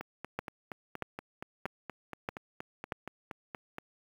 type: two click trains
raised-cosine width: 0.5 ms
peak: -24 / -18 dBFS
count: 17 / 5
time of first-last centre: 0.01-3.784 / 0.39-2.922 s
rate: 4.24 / 1.58 Hz
effects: high-pass 60 Hz 12 dB/octave + 8-bit